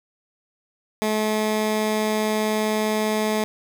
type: tone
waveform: 15% pulse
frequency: 215.2 Hz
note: A3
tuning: 38 cents flat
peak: -14 dBFS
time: 1.02-3.44 s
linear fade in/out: 0 ms
effects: none